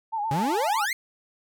sine tone with vibrato, 859 Hz, A5, 42 cents flat, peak -25 dBFS, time 0.12-0.86 s, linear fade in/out 20 ms, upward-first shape sine, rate 8.1 Hz, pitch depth 92 cents each way
40% pulse exponential sweep, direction up, 130.81 to 2195 Hz, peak -24 dBFS, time 0.31-0.93 s, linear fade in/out 2 ms
effects none

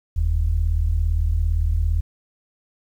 sine tone pair together, 42.38 / 80 Hz, E1 / D#2, +49 / +49 cents, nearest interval major seventh, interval 1100 cents, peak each -19 dBFS, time 0.16-2.01 s, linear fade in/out 10 ms, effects tanh soft clip ceiling -10 dBFS + 9-bit

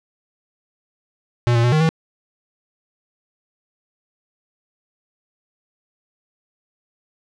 square tone with pitch steps, 120.3 / 117.1 / 121.6 / 155.2 / 161.1 Hz, B2 / A#2 / B2 / D#3 / E3, -45 / +8 / -26 / -4 / -39 cents, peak -14 dBFS, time 1.47-1.89 s, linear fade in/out 0 ms, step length 84 ms, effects low-pass 5000 Hz 12 dB/octave

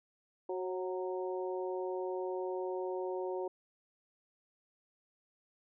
harmonic tone with a mistuned harmonic, 185 Hz, F#3, in tune, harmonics 2 / 3 / 4 / 5, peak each -36 / -41 / -46 / -45 dBFS, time 0.49-3.48 s, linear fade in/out 5 ms, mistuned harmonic 3, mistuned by -32 cents, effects none

